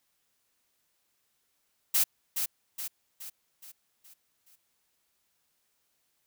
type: noise with echo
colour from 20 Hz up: blue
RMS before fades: -24 dBFS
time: 1.94-2.04 s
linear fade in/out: 10 ms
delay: 420 ms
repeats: 6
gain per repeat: -6 dB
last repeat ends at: 4.56 s
effects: white hiss -75 dBFS RMS until 6.26 s